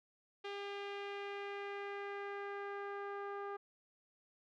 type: tone with low-pass filter sweep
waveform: sawtooth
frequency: 402 Hz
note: G4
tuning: 44 cents sharp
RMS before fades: -44 dBFS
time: 0.44-3.57 s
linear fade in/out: 10 ms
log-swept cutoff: 3200 to 1300 Hz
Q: 1.9
effects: none